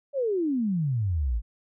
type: exponential sweep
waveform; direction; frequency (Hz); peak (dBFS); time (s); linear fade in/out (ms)
sine; down; 582 to 50.3; -23; 0.13-1.42; 50
effects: none